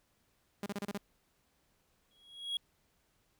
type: tone bursts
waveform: sawtooth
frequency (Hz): 202.1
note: G#3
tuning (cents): -47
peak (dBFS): -32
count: 6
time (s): 0.63-0.977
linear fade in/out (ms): 2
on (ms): 32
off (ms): 31
type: tone with exponential growth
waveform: triangle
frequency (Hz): 3312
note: G#7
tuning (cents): -5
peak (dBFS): -29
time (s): 2.11-2.57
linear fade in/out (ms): 2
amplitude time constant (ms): 98
effects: pink hiss -74 dBFS RMS until 3.39 s